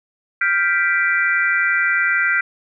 sine chord, G dominant seventh, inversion third, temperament equal, 1396.9 / 1568 / 1975.5 / 2349 Hz, F6 / G6 / B6 / D7, 0 / 0 / 0 / 0 cents, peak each -20 / -20 / -19 / -24 dBFS, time 0.41-2.41 s, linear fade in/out 5 ms, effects none

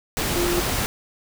sine tone in noise, 349.2 Hz, F4, in tune, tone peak -22 dBFS, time 0.36-0.6 s, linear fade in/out 0 ms, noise pink, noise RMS -24 dBFS, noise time 0.17-0.86 s, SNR -1 dB, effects none

